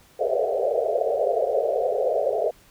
white band-pass noise, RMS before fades -23 dBFS, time 0.19-2.51 s, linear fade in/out 10 ms, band 410 to 700 Hz, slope 96 dB/octave, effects pink hiss -55 dBFS RMS until 2.7 s

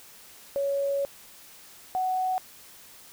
sine tone pair in turn, 558 / 744.8 Hz, C#5 / F#5, +11 / +11 cents, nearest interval perfect fourth, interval 500 cents, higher second, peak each -24 dBFS, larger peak neither, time 0.56-1.05 / 1.95-2.38 s, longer first, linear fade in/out 0 ms, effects white hiss -50 dBFS RMS until 3.12 s

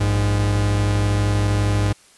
45% pulse tone pair together, 57.64 / 102.7 Hz, A#1 / G#2, -19 / -19 cents, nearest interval minor seventh, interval 1000 cents, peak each -24 / -17 dBFS, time 0-1.93 s, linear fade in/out 10 ms, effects white hiss -51 dBFS RMS until 2.17 s + resampled to 24000 Hz

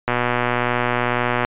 click train, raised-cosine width 0.5 ms, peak -4 dBFS, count 168, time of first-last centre 0.08-1.449 s, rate 122 Hz, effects resampled to 8000 Hz

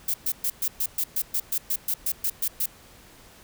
violet noise bursts, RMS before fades -25 dBFS, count 15, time 0.08-2.66 s, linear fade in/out 5 ms, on 60 ms, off 120 ms, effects pink hiss -51 dBFS RMS until 3.43 s

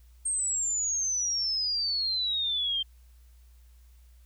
sine exponential sweep, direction down, 8560 to 3139 Hz, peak -26 dBFS, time 0.25-2.83 s, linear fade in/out 10 ms, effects added 60 Hz sine -52 dBFS peak until 4.25 s + white hiss -68 dBFS RMS until 4.25 s

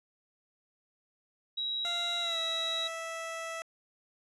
sine tone, 3859 Hz, B7, 41 cents flat, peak -31 dBFS, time 1.57-2.88 s, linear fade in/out 10 ms
15% pulse tone with pitch glide, 694 to 656.6 Hz, F5 to E5, -11 to -7 cents, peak -30 dBFS, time 1.85-3.62 s, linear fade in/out 0 ms, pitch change -96 cents, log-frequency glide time 2.21-2.38 s
effects resampled to 24000 Hz

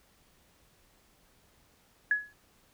sine tone with exponential decay, 1687 Hz, G#6, 27 cents sharp, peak -20 dBFS, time 2.11-2.33 s, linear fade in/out 2 ms, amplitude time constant 46 ms, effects pink hiss -65 dBFS RMS until 2.73 s

